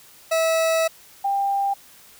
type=tone pair in turn; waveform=40% pulse / sine; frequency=650 / 794.4 Hz; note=E5 / G5; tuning=-24 / +23 cents; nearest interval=minor third; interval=347 cents; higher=second; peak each=-17 / -19 dBFS; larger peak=first; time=0.31-0.88 / 1.24-1.74 s; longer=first; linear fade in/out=10 ms; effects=white hiss -49 dBFS RMS until 2.19 s